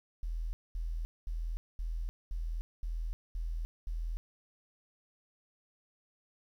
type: tone bursts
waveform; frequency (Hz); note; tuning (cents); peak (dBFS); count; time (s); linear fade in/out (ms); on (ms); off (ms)
sine; 41.08; E1; -5; -33; 8; 0.23-4.17; 0; 300; 220
effects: 11-bit